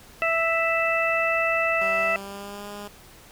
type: harmonic tone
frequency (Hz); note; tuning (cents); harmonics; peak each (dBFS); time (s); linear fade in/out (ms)
660; E5; +2; 1 / 2 / 3 / 4; -25 / -27 / -27 / -25; 0.22-2.16; 0
type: tone with pitch glide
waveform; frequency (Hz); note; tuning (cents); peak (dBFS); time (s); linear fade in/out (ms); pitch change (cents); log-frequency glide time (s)
10% pulse; 193.4 to 204.9; G3 to G#3; -23 to -23; -27; 1.81-2.88; 5; +100; 1.95-2.68
effects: pink hiss -49 dBFS RMS until 3.31 s